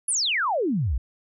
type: exponential sweep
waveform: sine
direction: down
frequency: 10970 to 51.91 Hz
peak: -21 dBFS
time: 0.08-0.98 s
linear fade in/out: 5 ms
effects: none